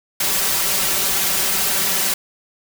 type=noise with comb filter; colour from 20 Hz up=white; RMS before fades=-19 dBFS; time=0.2-2.14 s; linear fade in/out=5 ms; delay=5.2 ms; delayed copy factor=+0.95; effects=none